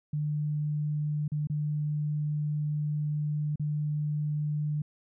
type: tone with dropouts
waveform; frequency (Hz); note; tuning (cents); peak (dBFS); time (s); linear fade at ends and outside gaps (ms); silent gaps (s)
sine; 149.6; D3; +32; -27; 0.13-4.82; 5; 1.28-1.318 / 1.472-1.498 / 3.558-3.596
effects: none